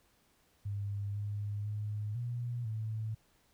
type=tone with pitch steps; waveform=sine; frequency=101.1 / 103 / 105.1 / 120.4 / 109.8 Hz; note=G#2 / G#2 / G#2 / B2 / A2; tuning=-46 / -14 / +21 / -44 / -3 cents; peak=-34 dBFS; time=0.65-3.15 s; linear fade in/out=10 ms; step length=500 ms; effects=pink hiss -70 dBFS RMS until 3.53 s